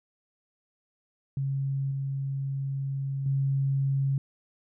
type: tone with level steps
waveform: sine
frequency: 136.8 Hz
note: C#3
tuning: 23 cents flat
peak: -26 / -28 / -23 dBFS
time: 1.37-4.18 s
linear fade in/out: 2 ms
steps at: 1.91 / 3.26 s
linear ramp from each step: 2 ms
effects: none

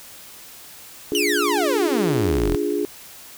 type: chord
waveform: sine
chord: D diminished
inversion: none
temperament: equal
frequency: 293.7 / 349.2 / 415.3 Hz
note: D4 / F4 / Ab4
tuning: 0 / 0 / 0 cents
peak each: -25 / -25 / -23 dBFS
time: 1.12-2.85 s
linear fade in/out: 0 ms
type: exponential sweep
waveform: sawtooth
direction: down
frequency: 3073 to 37.34 Hz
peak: -17 dBFS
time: 1.15-2.55 s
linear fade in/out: 0 ms
effects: white hiss -42 dBFS RMS until 3.37 s

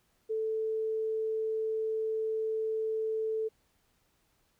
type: tone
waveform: sine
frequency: 440 Hz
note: A4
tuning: in tune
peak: -29 dBFS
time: 0.29-3.49 s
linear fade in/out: 20 ms
effects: pink hiss -72 dBFS RMS until 4.59 s

